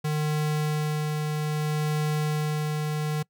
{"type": "tone with tremolo", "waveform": "square", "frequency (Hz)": 151.9, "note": "D#3", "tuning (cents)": -41, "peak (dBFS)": -24, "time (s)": [0.04, 3.23], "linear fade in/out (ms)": 10, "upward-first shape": "sine", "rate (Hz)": 0.62, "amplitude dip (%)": 25, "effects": ["noise-tail reverb RT60 0.1 s tail -24 dB re dry"]}